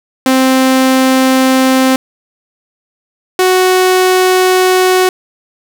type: tone pair in turn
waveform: sawtooth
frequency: 261.6 / 370 Hz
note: C4 / F#4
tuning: 0 / 0 cents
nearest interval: tritone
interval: 600 cents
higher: second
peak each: -3 dBFS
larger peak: neither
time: 0.26-1.96 / 3.39-5.09 s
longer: neither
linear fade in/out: 2 ms
effects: none